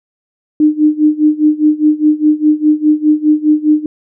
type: tone with tremolo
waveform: sine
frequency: 303.9 Hz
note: D#4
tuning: 41 cents flat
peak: -4 dBFS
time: 0.6-3.86 s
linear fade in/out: 2 ms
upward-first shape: sine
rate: 4.9 Hz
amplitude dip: 90%
effects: none